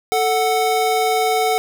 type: tone pair together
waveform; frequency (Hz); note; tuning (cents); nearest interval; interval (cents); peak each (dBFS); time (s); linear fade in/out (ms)
square; 440 / 740; A4 / F#5; 0 / 0; major sixth; 900; -20 / -18; 0.12-1.58; 0
effects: none